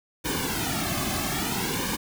pink noise with flanger, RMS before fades -28 dBFS, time 0.24-1.97 s, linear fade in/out 20 ms, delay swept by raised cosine 1.5 to 2.14 ms, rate 0.6 Hz, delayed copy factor -0.85, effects none

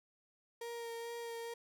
35% pulse tone with vibrato, 466.2 Hz, A#4, in tune, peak -40 dBFS, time 0.61-1.54 s, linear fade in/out 5 ms, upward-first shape sine, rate 2.3 Hz, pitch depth 15 cents each way, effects none

